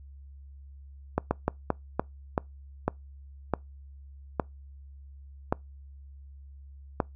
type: slowing click train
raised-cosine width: 1 ms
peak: -10 dBFS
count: 11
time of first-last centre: 1.18-7.002 s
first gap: 130 ms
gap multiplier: 1.31
effects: noise-tail reverb RT60 0.2 s tail -25 dB re dry + added 69 Hz sine -45 dBFS peak until 7.15 s